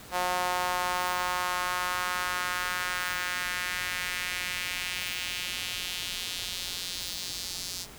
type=tone with high-pass filter sweep; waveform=sawtooth; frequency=180.1 Hz; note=F#3; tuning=46 cents flat; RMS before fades=-32 dBFS; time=0.11-7.87 s; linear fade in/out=50 ms; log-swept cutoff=750 to 4900 Hz; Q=1.9; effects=pink hiss -47 dBFS RMS until 7.98 s